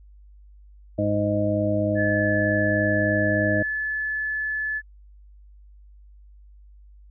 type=harmonic tone; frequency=103.3 Hz; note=G#2; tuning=9 cents flat; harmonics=1 / 2 / 3 / 5 / 6; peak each=-26 / -28 / -26 / -31 / -24 dBFS; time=0.98-3.63 s; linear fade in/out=10 ms
type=tone; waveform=sine; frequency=1728 Hz; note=A6; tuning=32 cents flat; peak=-24 dBFS; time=1.95-4.82 s; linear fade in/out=50 ms
effects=added 50 Hz sine -46 dBFS peak until 7.1 s